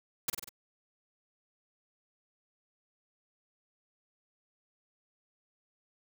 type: noise with echo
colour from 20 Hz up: white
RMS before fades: -30 dBFS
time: 0.28-0.3 s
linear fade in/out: 5 ms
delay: 48 ms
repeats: 4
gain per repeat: -4 dB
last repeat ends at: 0.492 s
effects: none